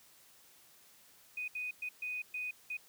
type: tone bursts at uneven times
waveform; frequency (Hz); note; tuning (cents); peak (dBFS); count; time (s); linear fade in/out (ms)
sine; 2489; D#7; 0; -36; 6; 1.37-1.48 / 1.55-1.71 / 1.82-1.89 / 2.02-2.22 / 2.34-2.51 / 2.7-2.77; 5
effects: white hiss -62 dBFS RMS until 2.88 s + high-pass 60 Hz 12 dB/octave